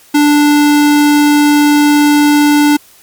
square tone, 293.7 Hz, D4, in tune, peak -6 dBFS, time 0.14-2.77 s, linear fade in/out 10 ms, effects white hiss -43 dBFS RMS until 3.02 s + MP3 96 kbps

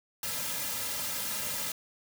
white noise with comb filter, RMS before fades -34 dBFS, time 0.23-1.72 s, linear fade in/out 2 ms, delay 2.7 ms, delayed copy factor -0.95, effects none

